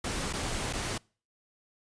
pink noise with dropouts, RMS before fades -33 dBFS, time 0.04-0.98 s, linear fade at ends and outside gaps 5 ms, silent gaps 0.328-0.334 / 0.728-0.733 s, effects noise-tail reverb RT60 0.4 s tail -26 dB re dry + resampled to 22050 Hz

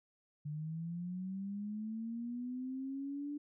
sine linear sweep, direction up, 146.83 to 293.7 Hz, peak -38 dBFS, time 0.45-3.38 s, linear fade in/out 10 ms, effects none

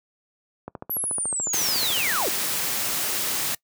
click train, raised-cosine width 1 ms, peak -19 dBFS, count 19, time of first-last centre 0.68-1.975 s, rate 13.9 Hz
sine linear sweep, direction down, 11840 to 274.9 Hz, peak -24 dBFS, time 0.9-2.29 s, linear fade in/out 5 ms
white noise, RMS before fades -26 dBFS, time 1.53-3.55 s, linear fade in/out 5 ms
effects noise-tail reverb RT60 0.1 s tail -23 dB re dry + high-pass 100 Hz 12 dB/octave

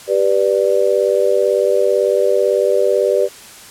sine chord, G major, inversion none, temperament just, 392 / 490 / 588 Hz, G4 / B4 / D5, 0 / -14 / +2 cents, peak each -16 dBFS, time 0.07-3.29 s, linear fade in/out 50 ms, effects white hiss -38 dBFS RMS until 3.7 s + low-pass 11000 Hz 12 dB/octave

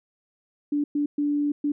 sine tone bursts at uneven times, 291.4 Hz, D4, 13 cents flat, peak -21 dBFS, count 4, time 0.72-0.84 / 0.95-1.06 / 1.18-1.52 / 1.64-1.72 s, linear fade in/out 5 ms, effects none

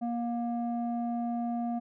square tone with low-pass filter, 236.5 Hz, A#3, 25 cents sharp, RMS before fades -32 dBFS, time 0.01-1.8 s, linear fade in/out 20 ms, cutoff 590 Hz, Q 7.7, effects none

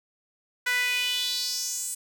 sawtooth tone with high-pass filter sweep, 494.8 Hz, B4, 3 cents sharp, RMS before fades -28 dBFS, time 0.66-1.95 s, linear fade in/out 10 ms, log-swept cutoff 1700 to 8600 Hz, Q 4.1, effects none

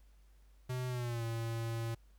square tone with pitch glide, 126.6 to 114.76 Hz, B2 to A#2, +43 to -27 cents, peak -36 dBFS, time 0.69-1.95 s, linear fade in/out 10 ms, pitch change -170 cents, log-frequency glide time 0.88-1.24 s, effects added 50 Hz sine -59 dBFS peak until 2.18 s + pink hiss -74 dBFS RMS until 2.18 s

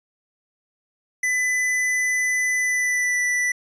square tone with pitch glide, 2002 to 1975.6 Hz, B6 to B6, +23 to 0 cents, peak -20 dBFS, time 1.23-3.52 s, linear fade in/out 5 ms, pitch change -23 cents, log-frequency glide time 2.58-3.19 s, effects resampled to 22050 Hz

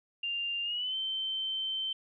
sine tone with pitch glide, 2794 to 3100 Hz, F7 to G7, 0 to -20 cents, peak -31 dBFS, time 0.23-1.93 s, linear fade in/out 5 ms, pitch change +180 cents, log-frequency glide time 0.63-0.96 s, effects none

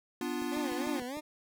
square chord, B diminished, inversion none, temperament equal, 246.9 / 293.7 / 349.2 Hz, B3 / D4 / F4, 0 / 0 / 0 cents, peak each -38 dBFS, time 0.21-1 s, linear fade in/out 2 ms
click train, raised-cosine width 2 ms, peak -35 dBFS, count 6, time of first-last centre 0.42-1.171 s, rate 6.66 Hz
20% pulse tone with vibrato, 272.7 Hz, C#4, 28 cents flat, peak -32 dBFS, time 0.51-1.21 s, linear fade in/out 20 ms, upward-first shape sine, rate 3.3 Hz, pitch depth 190 cents each way
effects none

